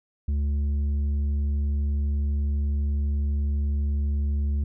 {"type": "tone with tanh clipping", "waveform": "sine", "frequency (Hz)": 72, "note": "D2", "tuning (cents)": -34, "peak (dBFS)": -23, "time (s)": [0.28, 4.64], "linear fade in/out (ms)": 5, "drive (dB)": 6, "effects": []}